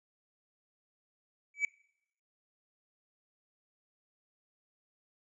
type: tone with exponential growth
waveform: triangle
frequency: 2289 Hz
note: D7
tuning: 45 cents flat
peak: -21 dBFS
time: 1.54-1.65 s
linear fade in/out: 2 ms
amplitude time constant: 22 ms
effects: noise-tail reverb RT60 0.7 s tail -23 dB re dry + resampled to 22050 Hz

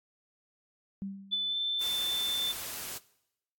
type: tone with exponential decay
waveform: sine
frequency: 196 Hz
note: G3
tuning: in tune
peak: -32 dBFS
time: 1.02-1.58 s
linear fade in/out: 0 ms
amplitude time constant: 120 ms
type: tone with pitch glide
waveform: sine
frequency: 3500 to 3539 Hz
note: A7 to A7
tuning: -10 to +9 cents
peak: -29 dBFS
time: 1.31-2.53 s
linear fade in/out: 20 ms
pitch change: +19 cents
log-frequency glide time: 1.47-1.56 s
type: noise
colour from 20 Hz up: white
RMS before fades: -39 dBFS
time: 1.8-2.99 s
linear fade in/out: 20 ms
effects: noise-tail reverb RT60 0.8 s tail -20 dB re dry + AAC 64 kbps

